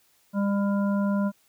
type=harmonic tone; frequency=200.5 Hz; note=G3; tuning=39 cents sharp; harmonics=1 / 3 / 5 / 7; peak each=-22 / -32 / -36 / -39 dBFS; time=0.33-1.32 s; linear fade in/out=50 ms; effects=white hiss -64 dBFS RMS until 1.48 s